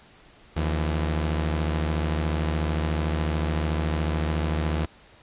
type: tone pair together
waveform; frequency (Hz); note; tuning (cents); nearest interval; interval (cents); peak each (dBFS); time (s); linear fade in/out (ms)
sawtooth; 77.1 / 167.96; D#2 / E3; -15 / +33; octave + minor second; 1348; -20 / -27; 0.56-4.86; 10
effects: pink hiss -53 dBFS RMS until 5.22 s + resampled to 8000 Hz